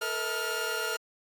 sawtooth tone cluster, 441.1 / 480.3 / 643 / 1411 Hz, A4 / B4 / E5 / F6, +4 / -48 / -43 / +17 cents, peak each -32 / -35 / -36 / -28 dBFS, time 0.01-0.97 s, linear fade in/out 10 ms, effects AAC 64 kbps

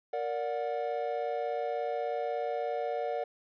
triangle chord, Bb augmented, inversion none, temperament just, 466.2 / 582.7 / 728.4 Hz, Bb4 / D5 / F#5, 0 / -14 / -27 cents, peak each -33 dBFS, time 0.13-3.24 s, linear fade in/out 5 ms, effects resampled to 11025 Hz

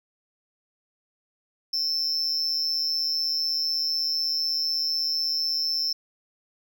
triangle tone with amplitude modulation, 5320 Hz, E8, 15 cents sharp, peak -19 dBFS, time 1.73-5.93 s, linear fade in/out 5 ms, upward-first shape sine, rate 156 Hz, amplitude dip 75%, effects none

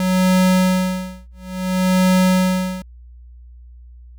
square tone with tremolo, 185 Hz, F#3, in tune, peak -12 dBFS, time 0-2.82 s, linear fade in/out 2 ms, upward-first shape sine, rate 0.58 Hz, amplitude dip 100%, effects added 60 Hz sine -38 dBFS peak until 4.18 s

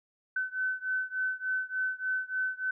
sine beating tone pair, 1517 / 1520.4 Hz, F#6 / F#6, +43 / +47 cents, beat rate 3.4 Hz, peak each -32 / -33 dBFS, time 0.36-2.71 s, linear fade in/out 5 ms, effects none

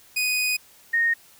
sawtooth / sine tone pair in turn, 2489 / 1852.9 Hz, D#7 / A#6, 0 / -11 cents, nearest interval perfect fourth, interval 511 cents, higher first, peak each -18 dBFS, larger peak neither, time 0.16-0.57 / 0.93-1.14 s, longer first, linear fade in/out 10 ms, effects white hiss -53 dBFS RMS until 1.39 s

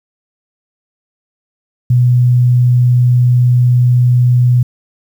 sine tone, 123.47 Hz, B2, in tune, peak -6 dBFS, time 1.9-4.63 s, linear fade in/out 5 ms, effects 7-bit

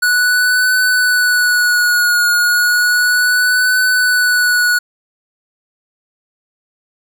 square tone with vibrato, 1470 Hz, F#6, 12 cents flat, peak -11 dBFS, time 0.02-4.79 s, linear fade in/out 10 ms, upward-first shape triangle, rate 0.33 Hz, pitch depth 39 cents each way, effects none

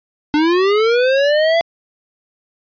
square linear sweep, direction up, 293.1 to 680 Hz, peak -12 dBFS, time 0.34-1.61 s, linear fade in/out 0 ms, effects resampled to 11025 Hz

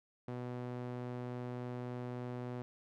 sawtooth tone with band-pass filter, 123.47 Hz, B2, in tune, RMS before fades -42 dBFS, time 0.28-2.62 s, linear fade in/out 0 ms, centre 380 Hz, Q 0.53, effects none

